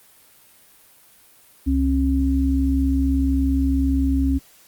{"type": "tone pair together", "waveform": "sine", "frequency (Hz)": [67.58, 270.3], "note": ["C#2", "C#4"], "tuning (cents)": [-43, -44], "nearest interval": "2 octaves", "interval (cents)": 2399, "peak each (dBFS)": -19, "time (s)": [1.66, 4.39], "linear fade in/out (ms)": 20, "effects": ["white hiss -52 dBFS RMS until 4.67 s", "Opus 32 kbps"]}